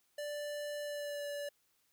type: tone with pitch glide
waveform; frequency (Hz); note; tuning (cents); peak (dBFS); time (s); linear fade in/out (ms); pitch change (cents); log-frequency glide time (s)
square; 587.3 to 577.5; D5 to D5; 0 to -29; -39; 0.18-1.49; 5; -29; 0.81-1.29
effects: white hiss -75 dBFS RMS until 1.92 s